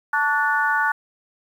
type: harmonic tone with a mistuned harmonic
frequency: 293.7 Hz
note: D4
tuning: in tune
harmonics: 3 / 4 / 5 / 6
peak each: -23 / -26 / -20 / -27 dBFS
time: 0.13-0.92 s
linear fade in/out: 5 ms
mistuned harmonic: 4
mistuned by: -53 cents
effects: 8-bit